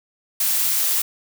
blue noise, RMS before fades -20 dBFS, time 0.4-1.02 s, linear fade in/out 5 ms, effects none

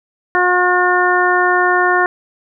harmonic tone, 360 Hz, F#4, 47 cents flat, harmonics 1 / 2 / 3 / 4 / 5, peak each -17 / -17 / -17 / -17 / -17 dBFS, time 0.35-2.06 s, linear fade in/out 0 ms, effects none

